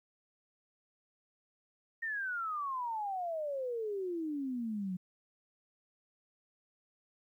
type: exponential sweep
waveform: sine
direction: down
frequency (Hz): 1860 to 177.9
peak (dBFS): -34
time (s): 2.02-4.97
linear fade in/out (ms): 10
effects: 12-bit